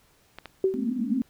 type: clicks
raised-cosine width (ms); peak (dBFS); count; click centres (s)
0.3; -22 / -22; 2; 0.386 / 0.457
type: tone with exponential decay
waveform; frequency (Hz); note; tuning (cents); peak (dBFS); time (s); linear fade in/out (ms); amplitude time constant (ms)
sine; 381.4; G4; -47; -16; 0.64-0.93; 2; 61
type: band-pass noise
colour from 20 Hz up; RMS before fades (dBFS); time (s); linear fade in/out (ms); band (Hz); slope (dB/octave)
white; -27; 0.74-1.22; 0; 210 to 270; 96
effects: pink hiss -62 dBFS RMS until 1.29 s